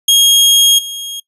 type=tone with level steps; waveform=sawtooth; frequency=3265 Hz; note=G#7; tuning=30 cents flat; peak=-3 / -19 dBFS; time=0.08-1.2 s; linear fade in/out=5 ms; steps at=0.78 s; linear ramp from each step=10 ms; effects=noise-tail reverb RT60 0.1 s tail -22 dB re dry + resampled to 32000 Hz